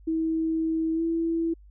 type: tone with pitch glide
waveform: sine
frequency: 322.6 to 330.7 Hz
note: E4 to E4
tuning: -37 to +6 cents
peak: -23 dBFS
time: 0.07-1.54 s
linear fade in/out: 10 ms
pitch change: +43 cents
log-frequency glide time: 0.94-1.02 s
effects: added 50 Hz sine -48 dBFS peak until 1.7 s